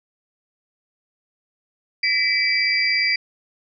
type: tone cluster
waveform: sine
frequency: 1916 / 2013 / 2317 / 4776 Hz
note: A#6 / B6 / D7 / D8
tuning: +47 / +33 / -24 / +28 cents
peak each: -29 / -24 / -20 / -22 dBFS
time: 2.03-3.16 s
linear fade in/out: 5 ms
effects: none